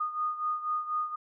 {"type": "beating tone pair", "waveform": "sine", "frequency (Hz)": [1230, 1234.1], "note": ["D#6", "D#6"], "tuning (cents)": [-20, -15], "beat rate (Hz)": 4.1, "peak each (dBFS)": [-30, -35], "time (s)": [0, 1.16], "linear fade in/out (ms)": 10, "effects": []}